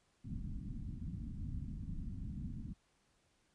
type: low-pass noise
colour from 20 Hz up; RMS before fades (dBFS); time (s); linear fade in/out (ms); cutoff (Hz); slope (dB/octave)
pink; -43; 0.24-2.74; 20; 260; 48
effects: pink hiss -75 dBFS RMS until 3.54 s + resampled to 22050 Hz